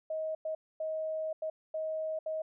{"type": "tone bursts at uneven times", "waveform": "sine", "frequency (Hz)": 631, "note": "D#5", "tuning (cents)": 24, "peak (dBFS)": -32, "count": 6, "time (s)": [[0.1, 0.35], [0.45, 0.55], [0.8, 1.33], [1.42, 1.5], [1.74, 2.19], [2.26, 2.42]], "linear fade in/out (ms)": 5, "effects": []}